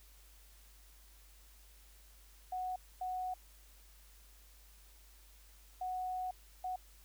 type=tone bursts at uneven times; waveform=sine; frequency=738 Hz; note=F#5; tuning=5 cents flat; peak=-36 dBFS; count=4; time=2.52-2.76 / 3.01-3.34 / 5.81-6.31 / 6.64-6.76 s; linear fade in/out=5 ms; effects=added 50 Hz sine -59 dBFS peak until 7.04 s + white hiss -64 dBFS RMS until 7.04 s